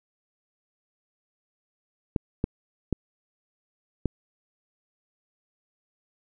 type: clicks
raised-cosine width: 3 ms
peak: -11 dBFS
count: 4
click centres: 2.162 / 2.441 / 2.927 / 4.057 s
effects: none